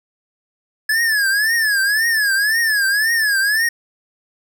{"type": "tone with vibrato", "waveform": "square", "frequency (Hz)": 1707, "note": "G#6", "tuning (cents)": 47, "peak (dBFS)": -15, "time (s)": [0.89, 3.69], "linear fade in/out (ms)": 5, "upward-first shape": "triangle", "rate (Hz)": 1.9, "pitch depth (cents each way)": 170, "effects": []}